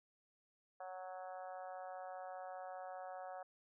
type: harmonic tone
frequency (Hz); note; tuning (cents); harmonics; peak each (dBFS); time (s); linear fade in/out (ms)
185; F#3; 0; 3 / 4 / 5 / 6 / 7 / 8 / 9; -51 / -48 / -58 / -60 / -59 / -63 / -63; 0.8-3.43; 5
effects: none